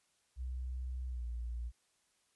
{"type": "tone with pitch glide", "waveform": "sine", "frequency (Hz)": [63.2, 58.97], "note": ["B1", "A#1"], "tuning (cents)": [41, 21], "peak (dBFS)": -37, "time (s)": [0.36, 1.72], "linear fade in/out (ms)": 50, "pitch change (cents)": -120, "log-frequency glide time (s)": [1.08, 1.25], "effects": ["white hiss -75 dBFS RMS until 2.35 s", "resampled to 24000 Hz"]}